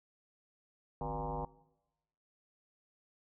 sine tone with frequency modulation, 484.5 Hz, B4, 33 cents flat, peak -35 dBFS, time 1.01-1.45 s, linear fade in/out 2 ms, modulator 110 Hz, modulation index 4.4, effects noise-tail reverb RT60 1.0 s tail -21 dB re dry

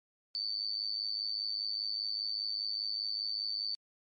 sine tone with amplitude modulation, 4548 Hz, C#8, 44 cents sharp, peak -29 dBFS, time 0.35-3.75 s, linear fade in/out 0 ms, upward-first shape sine, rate 105 Hz, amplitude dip 85%, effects MP3 48 kbps

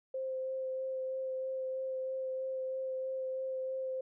sine tone with vibrato, 523.3 Hz, C5, in tune, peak -34 dBFS, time 0.14-4.01 s, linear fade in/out 5 ms, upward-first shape sine, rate 3.1 Hz, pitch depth 10 cents each way, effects none

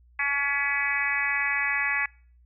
harmonic tone, 282.4 Hz, C#4, 32 cents sharp, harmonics 3 / 4 / 5 / 6 / 7 / 8 / 9, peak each -37 / -35 / -39 / -29 / -28 / -30 / -33 dBFS, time 0.19-2.06 s, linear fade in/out 5 ms, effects noise-tail reverb RT60 0.5 s tail -26 dB re dry + added 60 Hz sine -54 dBFS peak until 2.45 s

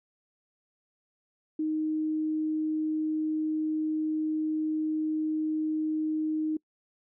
sine tone, 311.1 Hz, D#4, in tune, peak -26 dBFS, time 1.59-6.57 s, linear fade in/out 5 ms, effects noise-tail reverb RT60 0.1 s tail -25 dB re dry

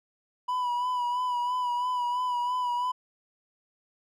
triangle tone with vibrato, 985 Hz, B5, 5 cents flat, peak -24 dBFS, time 0.48-2.92 s, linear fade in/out 10 ms, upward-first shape sine, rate 3 Hz, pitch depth 36 cents each way, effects none

